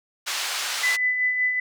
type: band-pass noise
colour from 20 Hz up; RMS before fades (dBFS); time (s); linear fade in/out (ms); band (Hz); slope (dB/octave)
white; -28; 0.26-0.97; 20; 910 to 5500; 12
type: tone with tremolo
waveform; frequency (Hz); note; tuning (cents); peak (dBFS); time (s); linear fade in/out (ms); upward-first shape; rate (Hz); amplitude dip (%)
sine; 2000; B6; +21; -18; 0.83-1.6; 5; sine; 5.3; 45
effects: none